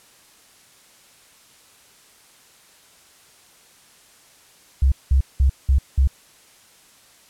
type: tone bursts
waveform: sine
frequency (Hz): 66.9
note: C2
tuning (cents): +39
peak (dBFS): -12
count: 5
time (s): 4.82-6.075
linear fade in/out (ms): 5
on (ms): 99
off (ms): 190
effects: white hiss -52 dBFS RMS until 7.29 s + low-pass 11000 Hz 12 dB/octave